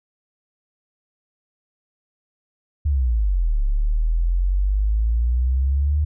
sine exponential two-way sweep, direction down then up, 76 to 34.65 to 76 Hz, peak -16 dBFS, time 2.85-6.05 s, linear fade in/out 10 ms, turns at 3.62 s, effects none

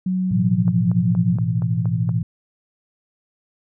sine tone with pitch glide, 185 to 177.36 Hz, F#3 to F3, 0 to +27 cents, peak -18 dBFS, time 0.06-1.36 s, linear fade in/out 5 ms, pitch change -73 cents, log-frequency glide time 0.48-0.71 s
sine chord, A suspended second, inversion none, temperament equal with one note detuned, 110 / 123.47 / 167.69 Hz, A2 / B2 / E3, 0 / 0 / +30 cents, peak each -22 dBFS, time 0.31-2.23 s, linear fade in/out 5 ms
click train, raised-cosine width 1 ms, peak -22 dBFS, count 7, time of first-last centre 0.68-2.092 s, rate 4.25 Hz
effects none

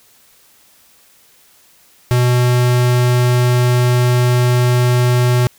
square tone, 123.47 Hz, B2, in tune, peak -11 dBFS, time 2.11-5.47 s, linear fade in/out 0 ms, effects white hiss -50 dBFS RMS until 5.58 s

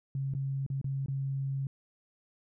sine tone with dropouts, 136.2 Hz, C#3, 30 cents flat, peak -30 dBFS, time 0.15-1.67 s, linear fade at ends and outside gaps 2 ms, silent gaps 0.338-0.349 / 0.664-0.701 / 0.814-0.843 / 1.061-1.083 s, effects none

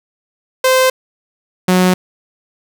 sawtooth tone pair in turn, 518 / 183.14 Hz, C5 / F#3, -17 / -17 cents, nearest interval octave + tritone, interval 1800 cents, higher first, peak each -5 dBFS, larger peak neither, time 0.64-0.9 / 1.68-1.94 s, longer neither, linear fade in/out 5 ms, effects none

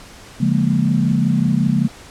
sine chord, Bb minor seventh, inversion first, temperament equal with one note detuned, 142.24 / 174.61 / 207.7 / 233.1 Hz, Db3 / F3 / Ab3 / Bb3, +45 / 0 / 0 / 0 cents, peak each -19 dBFS, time 0.4-1.88 s, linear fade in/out 10 ms, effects pink hiss -40 dBFS RMS until 2.1 s + low-pass 9000 Hz 12 dB/octave

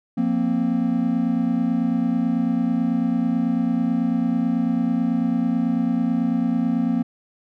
triangle chord, F suspended fourth, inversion none, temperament just, 174.61 / 232.8 / 261.9 Hz, F3 / Bb3 / C4, 0 / -2 / +2 cents, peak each -24 / -19 / -21 dBFS, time 0.17-7.03 s, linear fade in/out 10 ms, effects none

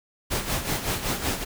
pink noise with tremolo, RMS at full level -25 dBFS, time 0.3-1.45 s, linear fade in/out 20 ms, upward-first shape sine, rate 5.3 Hz, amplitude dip 65%, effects none

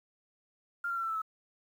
sine tone with pitch steps, 1396.9 / 1376.9 / 1357.1 / 1337.7 / 1318.5 / 1299.6 Hz, F6 / F6 / E6 / E6 / E6 / E6, 0 / -25 / +50 / +25 / 0 / -25 cents, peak -31 dBFS, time 0.84-1.218 s, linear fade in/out 5 ms, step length 63 ms, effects 10-bit

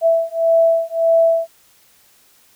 sine beating tone pair, 660 / 661.7 Hz, E5 / E5, +2 / +6 cents, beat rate 1.7 Hz, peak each -15 dBFS, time 0.01-1.48 s, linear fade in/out 50 ms, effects white hiss -53 dBFS RMS until 2.55 s

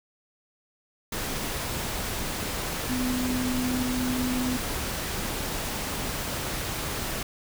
sine tone in noise, 251.7 Hz, B3, 33 cents sharp, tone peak -26 dBFS, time 2.89-4.57 s, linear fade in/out 5 ms, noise pink, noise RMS -31 dBFS, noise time 1.12-7.23 s, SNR +2 dB, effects none

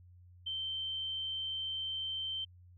sine tone, 3113 Hz, G7, 13 cents flat, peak -35 dBFS, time 0.46-2.45 s, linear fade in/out 10 ms, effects added 89 Hz sine -55 dBFS peak until 2.77 s

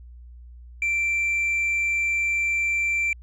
sine tone, 2349 Hz, D7, in tune, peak -18 dBFS, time 0.82-3.13 s, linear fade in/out 2 ms, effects tanh soft clip ceiling -20 dBFS + added 60 Hz sine -41 dBFS peak until 3.22 s

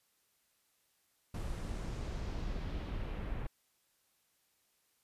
brown noise with low-pass filter sweep, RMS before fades -39 dBFS, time 1.34-3.47 s, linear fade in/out 5 ms, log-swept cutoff 12000 to 2200 Hz, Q 1.2, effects white hiss -75 dBFS RMS until 5.03 s + resampled to 32000 Hz

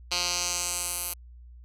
10% pulse tone with band-pass filter sweep, 176.7 Hz, F3, 21 cents sharp, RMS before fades -30 dBFS, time 0.11-1.14 s, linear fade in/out 10 ms, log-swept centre 4400 to 12000 Hz, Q 2, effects added 60 Hz sine -45 dBFS peak until 1.64 s

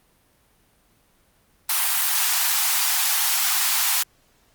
white high-pass noise, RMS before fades -21 dBFS, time 1.69-4.03 s, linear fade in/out 5 ms, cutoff 710 Hz, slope 96 dB/octave, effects pink hiss -61 dBFS RMS until 4.54 s + Opus 32 kbps

